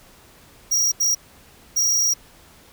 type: tone bursts at uneven times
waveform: square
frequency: 5690 Hz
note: F8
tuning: 31 cents sharp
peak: -17 dBFS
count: 3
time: 0.71-0.92 / 1-1.15 / 1.76-2.14 s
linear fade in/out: 10 ms
effects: pink hiss -50 dBFS RMS until 2.72 s